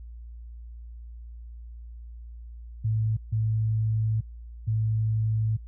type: tone bursts at uneven times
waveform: sine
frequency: 110 Hz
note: A2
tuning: in tune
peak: -22 dBFS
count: 3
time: 2.84-3.17 / 3.32-4.21 / 4.67-5.57 s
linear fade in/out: 10 ms
effects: added 58 Hz sine -39 dBFS peak until 5.67 s